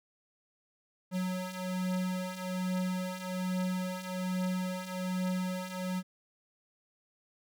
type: beating tone pair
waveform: square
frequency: 183.2 / 184.4 Hz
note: F#3 / F#3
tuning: -17 / -6 cents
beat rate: 1.2 Hz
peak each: -38 / -34 dBFS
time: 1.11-6.03 s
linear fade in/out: 50 ms
effects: none